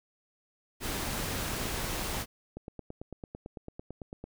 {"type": "noise", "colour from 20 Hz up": "pink", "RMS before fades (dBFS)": -34, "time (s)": [0.8, 2.26], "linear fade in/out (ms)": 50}
{"type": "click train", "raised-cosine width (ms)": 2, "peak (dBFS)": -27, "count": 16, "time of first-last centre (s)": [2.57, 4.24], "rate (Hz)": 8.98}
{"effects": []}